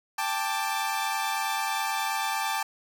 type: chord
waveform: sawtooth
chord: G suspended second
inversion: none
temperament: equal with one note detuned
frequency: 790.8 / 880 / 1174.7 Hz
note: G5 / A5 / D6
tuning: +15 / 0 / 0 cents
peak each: -28 / -26 / -29 dBFS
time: 0.18-2.63 s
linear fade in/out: 5 ms
effects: none